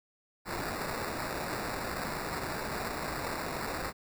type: noise with sample-and-hold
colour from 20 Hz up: white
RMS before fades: -36 dBFS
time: 0.45-3.93 s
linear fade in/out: 50 ms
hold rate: 3150 Hz
effects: none